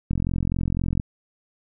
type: click train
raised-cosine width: 5 ms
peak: -12 dBFS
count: 40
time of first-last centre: 0.11-0.998 s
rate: 43.9 Hz
effects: none